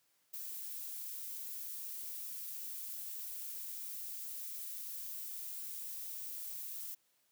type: noise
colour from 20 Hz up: violet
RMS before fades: -44 dBFS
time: 0.33-6.95 s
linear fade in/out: 10 ms
effects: white hiss -75 dBFS RMS until 7.31 s + high-pass 100 Hz 12 dB/octave